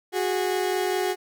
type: tone pair together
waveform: 30% pulse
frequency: 366.6 / 411.5 Hz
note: F#4 / G#4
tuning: -16 / -16 cents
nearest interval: major second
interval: 200 cents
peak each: -22 / -25 dBFS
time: 0.12-1.16 s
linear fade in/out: 50 ms
effects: none